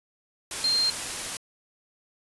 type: tone in noise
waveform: sine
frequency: 4186 Hz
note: C8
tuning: in tune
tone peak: -21 dBFS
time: 0.64-0.9 s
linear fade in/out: 2 ms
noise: white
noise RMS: -32 dBFS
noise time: 0.51-1.37 s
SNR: +8 dB
effects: resampled to 24000 Hz